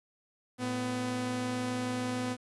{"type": "tone pair together", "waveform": "sawtooth", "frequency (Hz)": [111.93, 250.6], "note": ["A2", "B3"], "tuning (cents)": [30, 25], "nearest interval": "octave + major second", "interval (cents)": 1395, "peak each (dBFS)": [-35, -28], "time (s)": [0.58, 2.37], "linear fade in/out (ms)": 50, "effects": ["resampled to 24000 Hz", "10-bit"]}